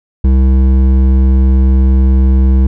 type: tone with hard clipping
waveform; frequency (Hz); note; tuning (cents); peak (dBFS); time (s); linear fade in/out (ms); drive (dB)
sine; 65.41; C2; 0; -7; 0.24-2.67; 5; 10
effects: none